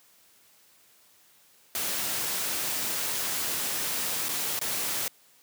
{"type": "noise with dropouts", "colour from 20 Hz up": "white", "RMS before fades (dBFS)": -30, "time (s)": [1.75, 5.08], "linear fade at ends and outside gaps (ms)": 1, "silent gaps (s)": [[4.285, 4.29], [4.591, 4.613]], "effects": ["white hiss -60 dBFS RMS until 5.42 s", "high-pass 100 Hz 12 dB/octave"]}